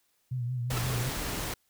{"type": "tone with vibrato", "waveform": "sine", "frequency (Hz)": 123.47, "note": "B2", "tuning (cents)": 0, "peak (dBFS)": -29, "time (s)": [0.31, 1.1], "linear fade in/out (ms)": 10, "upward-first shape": "triangle", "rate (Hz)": 5.6, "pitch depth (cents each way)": 78}
{"type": "noise", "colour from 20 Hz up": "pink", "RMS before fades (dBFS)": -34, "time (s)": [0.7, 1.54], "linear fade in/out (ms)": 5}
{"type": "tone with exponential growth", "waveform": "sawtooth", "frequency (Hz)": 1318.5, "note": "E6", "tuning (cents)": 0, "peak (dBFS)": -27, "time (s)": [0.71, 0.78], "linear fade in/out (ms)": 0, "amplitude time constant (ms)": 15}
{"effects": ["white hiss -72 dBFS RMS until 1.69 s"]}